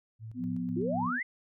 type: tone with tremolo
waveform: sine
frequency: 111.3 Hz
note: A2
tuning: 20 cents sharp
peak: -39 dBFS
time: 0.19-1.1 s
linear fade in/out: 50 ms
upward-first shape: square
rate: 4 Hz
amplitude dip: 60%
type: tone with pitch glide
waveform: sine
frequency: 250 to 246.6 Hz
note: B3 to B3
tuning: +21 to -2 cents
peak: -33 dBFS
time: 0.34-1.2 s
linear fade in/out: 50 ms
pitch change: -23 cents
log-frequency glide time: 0.45-0.93 s
type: tone with vibrato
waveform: sine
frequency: 177.6 Hz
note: F3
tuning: 29 cents sharp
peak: -34 dBFS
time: 0.38-1.13 s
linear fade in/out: 50 ms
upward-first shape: sine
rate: 15 Hz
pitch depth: 9 cents each way
type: exponential sweep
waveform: sine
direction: up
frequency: 319.5 to 2126 Hz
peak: -30 dBFS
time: 0.76-1.23 s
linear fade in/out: 10 ms
effects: none